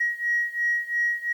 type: beating tone pair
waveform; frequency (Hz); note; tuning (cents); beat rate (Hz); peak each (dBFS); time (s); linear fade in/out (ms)
sine; 1898 / 1900.9; A#6 / A#6; +31 / +33; 2.9; -24 / -26; 0-1.33; 10
effects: tanh soft clip ceiling -15 dBFS + 9-bit